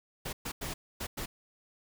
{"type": "noise bursts at uneven times", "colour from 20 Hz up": "pink", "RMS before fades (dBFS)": -37, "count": 5, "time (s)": [[0.25, 0.33], [0.45, 0.52], [0.61, 0.74], [1, 1.07], [1.17, 1.26]], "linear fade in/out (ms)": 10, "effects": []}